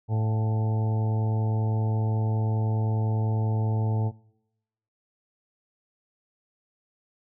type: harmonic tone with a mistuned harmonic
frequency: 109.7 Hz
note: A2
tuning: 5 cents flat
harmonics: 1 / 2 / 3 / 4 / 5 / 6 / 7 / 8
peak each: -22 / -36 / -41 / -38 / -44 / -43 / -42 / -41 dBFS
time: 0.08-4.12 s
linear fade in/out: 50 ms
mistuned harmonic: 6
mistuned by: +63 cents
effects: noise-tail reverb RT60 0.9 s tail -24 dB re dry